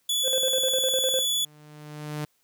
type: tone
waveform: sawtooth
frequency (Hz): 3429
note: A7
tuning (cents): -45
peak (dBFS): -20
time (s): 0.09-1.45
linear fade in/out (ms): 5
type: tone with tremolo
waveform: triangle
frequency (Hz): 522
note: C5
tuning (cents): -4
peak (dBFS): -22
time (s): 0.23-1.25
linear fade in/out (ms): 50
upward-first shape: square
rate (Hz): 9.9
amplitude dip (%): 75
type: tone with exponential growth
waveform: sawtooth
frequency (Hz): 150.2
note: D3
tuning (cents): +39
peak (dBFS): -24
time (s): 1-2.25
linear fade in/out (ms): 5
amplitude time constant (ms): 270
effects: white hiss -69 dBFS RMS until 2.43 s